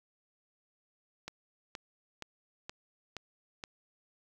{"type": "click train", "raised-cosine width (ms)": 0.2, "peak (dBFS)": -23, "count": 6, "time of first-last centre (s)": [1.28, 3.638], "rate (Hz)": 2.12, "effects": ["9-bit"]}